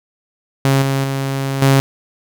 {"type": "tone with level steps", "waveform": "sawtooth", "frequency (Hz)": 136.1, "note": "C#3", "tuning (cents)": -31, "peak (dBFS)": [-7, -11, -14, -5], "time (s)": [0.65, 1.8], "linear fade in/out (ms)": 0, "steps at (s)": [0.82, 1.04, 1.62], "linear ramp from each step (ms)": 2, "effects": []}